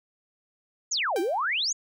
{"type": "exponential two-way sweep", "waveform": "sine", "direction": "down then up", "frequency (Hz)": [7400, 319.4, 7160], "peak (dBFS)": -24, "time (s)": [0.91, 1.73], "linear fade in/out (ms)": 10, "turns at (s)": 1.2}
{"type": "tone with exponential decay", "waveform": "sawtooth", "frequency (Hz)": 784, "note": "G5", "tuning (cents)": 0, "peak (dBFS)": -25, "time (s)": [1.16, 1.45], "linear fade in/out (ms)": 1, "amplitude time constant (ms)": 62}
{"effects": []}